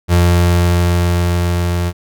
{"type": "tone with level ramp", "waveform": "35% pulse", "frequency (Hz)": 87.31, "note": "F2", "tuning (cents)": 0, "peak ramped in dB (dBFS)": [-6, -13], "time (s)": [0.08, 1.93], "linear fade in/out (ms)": 50, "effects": []}